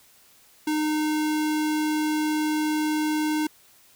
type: tone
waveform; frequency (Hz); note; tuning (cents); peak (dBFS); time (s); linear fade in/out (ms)
square; 306.3; D#4; -27; -23; 0.67-3.47; 5
effects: white hiss -56 dBFS RMS until 3.95 s